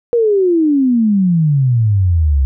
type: exponential sweep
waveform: sine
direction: down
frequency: 484.6 to 65.41 Hz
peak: -9 dBFS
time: 0.13-2.45 s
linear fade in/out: 0 ms
effects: none